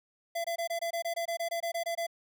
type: tone bursts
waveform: square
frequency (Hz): 676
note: E5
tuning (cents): +43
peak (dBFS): -31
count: 15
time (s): 0.35-2.068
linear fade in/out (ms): 10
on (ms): 94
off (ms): 22
effects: none